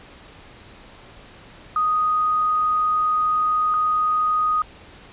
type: tone pair in turn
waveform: sine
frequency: 1244.5 / 1244.5 Hz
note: D#6 / D#6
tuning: 0 / 0 cents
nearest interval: unison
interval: 0 cents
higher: neither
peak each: -17 / -17 dBFS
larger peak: neither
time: 1.76-3.74 / 3.74-4.62 s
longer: first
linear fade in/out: 2 ms
effects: pink hiss -45 dBFS RMS until 5.12 s + resampled to 8000 Hz